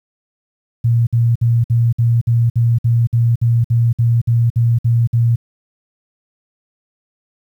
sine tone bursts, 117.2 Hz, A#2, 10 cents sharp, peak -10 dBFS, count 16, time 0.84-5.36 s, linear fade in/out 10 ms, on 230 ms, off 56 ms, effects 8-bit

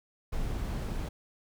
brown noise, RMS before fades -33 dBFS, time 0.32-1.09 s, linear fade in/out 10 ms, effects none

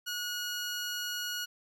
15% pulse tone, 1450 Hz, F#6, 35 cents flat, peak -27 dBFS, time 0.06-1.46 s, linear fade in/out 20 ms, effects none

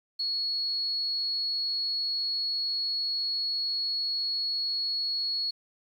sine tone, 4349 Hz, C#8, 34 cents flat, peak -27 dBFS, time 0.19-5.51 s, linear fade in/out 10 ms, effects 10-bit

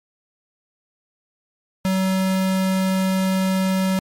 square tone, 189.2 Hz, F#3, 39 cents sharp, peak -18 dBFS, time 1.85-3.99 s, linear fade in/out 0 ms, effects MP3 64 kbps

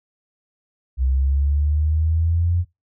sine linear sweep, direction up, 63.7 to 88.5 Hz, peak -16 dBFS, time 0.97-2.65 s, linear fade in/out 50 ms, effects noise-tail reverb RT60 0.2 s tail -20 dB re dry

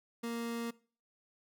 30% pulse tone, 233.1 Hz, A#3, in tune, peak -33 dBFS, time 0.23-0.71 s, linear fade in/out 10 ms, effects noise-tail reverb RT60 0.4 s tail -21 dB re dry

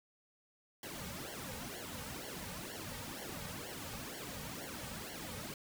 pink noise with flanger, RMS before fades -45 dBFS, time 0.83-5.54 s, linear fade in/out 2 ms, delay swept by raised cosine 0.79 to 2.99 ms, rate 2.1 Hz, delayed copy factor -1, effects none

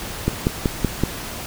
click train, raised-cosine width 3 ms, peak -4 dBFS, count 5, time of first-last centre 0.28-1.036 s, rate 5.29 Hz, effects pink hiss -31 dBFS RMS until 1.46 s

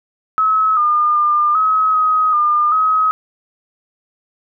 sine tone with pitch steps, 1287 / 1211 / 1202 / 1277 / 1261 / 1206 / 1271 Hz, E6 / D#6 / D6 / D#6 / D#6 / D6 / D#6, -42 / -47 / +40 / +45 / +23 / +46 / +36 cents, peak -11 dBFS, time 0.38-3.11 s, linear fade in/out 0 ms, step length 390 ms, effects none

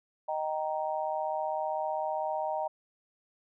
sine chord, Eb major, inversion none, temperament just, 622.3 / 777.8 / 933.4 Hz, Eb5 / G5 / Bb5, 0 / -14 / +2 cents, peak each -33 / -34 / -35 dBFS, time 0.28-2.68 s, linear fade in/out 10 ms, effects none

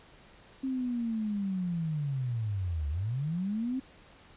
sine linear two-way sweep, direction down then up, 268.4 to 70 to 268.4 Hz, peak -29 dBFS, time 0.63-3.8 s, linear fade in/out 10 ms, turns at 2.89 s, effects pink hiss -56 dBFS RMS until 4.36 s + resampled to 8000 Hz

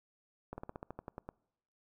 slowing click train, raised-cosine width 1 ms, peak -28 dBFS, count 11, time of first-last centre 0.53-1.29 s, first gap 50 ms, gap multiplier 1.09, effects noise-tail reverb RT60 0.8 s tail -25 dB re dry

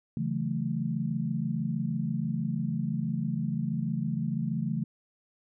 sine chord, F# minor seventh, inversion second, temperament equal, 138.59 / 164.81 / 185 / 220 Hz, C#3 / E3 / F#3 / A3, 0 / 0 / 0 / 0 cents, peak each -33 / -32 / -37 / -32 dBFS, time 0.17-4.84 s, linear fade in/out 2 ms, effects none

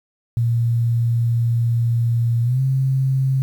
sine tone with pitch glide, 117.2 to 133.08 Hz, A#2 to C3, +10 to +30 cents, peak -15 dBFS, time 0.37-3.42 s, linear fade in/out 0 ms, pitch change +220 cents, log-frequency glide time 2.43-2.61 s, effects 8-bit

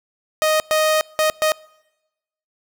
sawtooth tone bursts at uneven times, 622.3 Hz, D#5, in tune, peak -11 dBFS, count 4, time 0.42-0.6 / 0.71-1.01 / 1.19-1.3 / 1.42-1.52 s, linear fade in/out 0 ms, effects noise-tail reverb RT60 1.0 s tail -25 dB re dry

